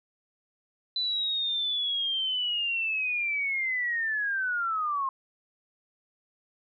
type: linear sweep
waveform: sine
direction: down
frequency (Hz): 4012 to 1054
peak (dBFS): -26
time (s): 0.96-5.09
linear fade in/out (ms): 2
effects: none